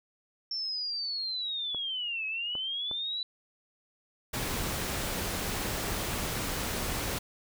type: linear two-way sweep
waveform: sine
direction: down then up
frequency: 5420 to 2548 to 3985 Hz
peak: -31 dBFS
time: 0.51-3.23 s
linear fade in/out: 2 ms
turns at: 2.26 s
type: clicks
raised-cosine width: 1 ms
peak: -28 dBFS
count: 3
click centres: 1.747 / 2.553 / 2.913 s
type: noise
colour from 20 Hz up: pink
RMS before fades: -33 dBFS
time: 4.33-7.19 s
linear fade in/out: 10 ms
effects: none